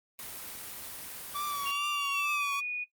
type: noise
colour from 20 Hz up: white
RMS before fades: -42 dBFS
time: 0.19-1.71 s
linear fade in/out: 0 ms
type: tone with vibrato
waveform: 45% pulse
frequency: 1150 Hz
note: D6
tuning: 37 cents flat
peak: -32 dBFS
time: 1.34-2.61 s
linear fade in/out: 20 ms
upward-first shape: triangle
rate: 2.3 Hz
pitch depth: 51 cents each way
type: tone with pitch glide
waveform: sine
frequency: 2781 to 2463 Hz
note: F7 to D#7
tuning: -8 to -18 cents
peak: -30 dBFS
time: 1.65-2.85 s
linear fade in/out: 20 ms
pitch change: -210 cents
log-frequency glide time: 2.09-2.45 s
effects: noise-tail reverb RT60 0.1 s tail -17 dB re dry + Opus 32 kbps